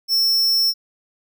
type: tone with amplitude modulation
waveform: square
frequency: 5400 Hz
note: E8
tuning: 41 cents sharp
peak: -13 dBFS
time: 0.08-0.74 s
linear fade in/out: 50 ms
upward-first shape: sine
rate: 223 Hz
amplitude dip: 50%
effects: none